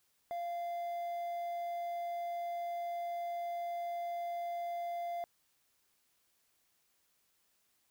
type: tone with quantisation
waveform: triangle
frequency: 692 Hz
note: F5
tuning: 16 cents flat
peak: -34 dBFS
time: 0.31-5.24 s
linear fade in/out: 0 ms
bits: 10
effects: white hiss -75 dBFS RMS until 7.9 s